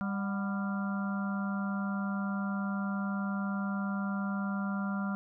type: harmonic tone with a mistuned harmonic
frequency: 198.4 Hz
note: G3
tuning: 21 cents sharp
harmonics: 1 / 3 / 4 / 5 / 6 / 7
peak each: -31 / -47 / -45 / -46 / -44 / -41 dBFS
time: 0.01-5.15 s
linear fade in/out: 0 ms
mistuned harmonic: 4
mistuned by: -110 cents
effects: none